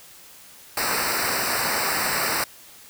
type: noise with comb filter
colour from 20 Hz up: pink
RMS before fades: -24 dBFS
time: 0.77-2.44 s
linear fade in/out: 2 ms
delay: 0.3 ms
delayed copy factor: -1
effects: white hiss -47 dBFS RMS until 2.89 s